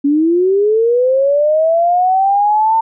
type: linear sweep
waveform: sine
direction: up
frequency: 277.2 to 908 Hz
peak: -9 dBFS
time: 0.04-2.81 s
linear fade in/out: 10 ms
effects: none